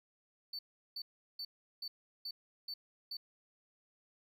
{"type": "tone bursts", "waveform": "sine", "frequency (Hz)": 4502, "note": "C#8", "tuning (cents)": 26, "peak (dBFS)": -37, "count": 7, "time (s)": [0.53, 3.17], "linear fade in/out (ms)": 5, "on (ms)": 60, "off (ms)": 370, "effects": ["tanh soft clip ceiling -39 dBFS", "13-bit"]}